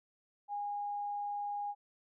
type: tone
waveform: sine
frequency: 819 Hz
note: G#5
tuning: 24 cents flat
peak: -35 dBFS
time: 0.48-1.75 s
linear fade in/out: 50 ms
effects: none